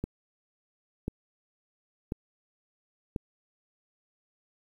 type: click train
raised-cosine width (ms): 3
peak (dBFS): -18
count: 4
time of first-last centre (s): 0.04-3.162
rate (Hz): 0.961
effects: 9-bit